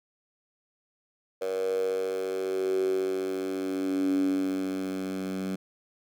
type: tone with high-pass filter sweep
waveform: 10% pulse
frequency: 94.6 Hz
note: F#2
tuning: 39 cents sharp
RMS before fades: -29 dBFS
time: 1.41-5.56 s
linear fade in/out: 10 ms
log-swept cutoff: 510 to 210 Hz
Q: 9.8
effects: none